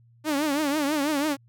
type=tone with vibrato; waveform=sawtooth; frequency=293.7 Hz; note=D4; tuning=in tune; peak=-19 dBFS; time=0.24-1.37 s; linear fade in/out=50 ms; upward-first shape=triangle; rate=6.1 Hz; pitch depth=140 cents each way; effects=added 117 Hz sine -54 dBFS peak until 1.48 s